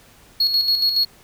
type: tone with tremolo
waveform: triangle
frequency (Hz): 4327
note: C#8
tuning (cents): -43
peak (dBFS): -13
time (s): 0.4-1.05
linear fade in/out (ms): 5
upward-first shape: square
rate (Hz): 7.1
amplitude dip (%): 50
effects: pink hiss -50 dBFS RMS until 1.23 s